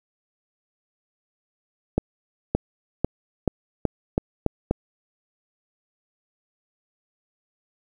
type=accelerating click train; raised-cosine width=2 ms; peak=-6 dBFS; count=8; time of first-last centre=1.98-4.71 s; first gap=570 ms; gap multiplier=0.87; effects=8-bit